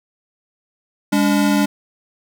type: tone pair together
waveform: square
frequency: 203.2 / 287.4 Hz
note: G#3 / D4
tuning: -38 / -37 cents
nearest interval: tritone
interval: 601 cents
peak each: -17 dBFS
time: 1.12-1.66 s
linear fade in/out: 10 ms
effects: none